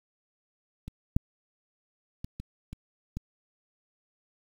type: clicks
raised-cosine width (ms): 5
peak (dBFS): -26 / -10 / -24 / -25 / -27 / -21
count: 6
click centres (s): 0.88 / 1.165 / 2.245 / 2.4 / 2.73 / 3.17
effects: 8-bit